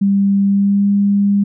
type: tone with pitch glide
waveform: sine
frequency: 198.3 to 201.2 Hz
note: G3 to G3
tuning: +20 to +45 cents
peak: -10 dBFS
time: 0.01-1.44 s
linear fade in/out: 10 ms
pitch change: +25 cents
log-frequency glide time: 0.45-0.88 s
effects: none